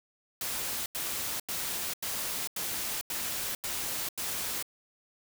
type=noise bursts; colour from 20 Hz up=white; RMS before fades=-34 dBFS; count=8; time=0.41-4.626 s; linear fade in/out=2 ms; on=450 ms; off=88 ms; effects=none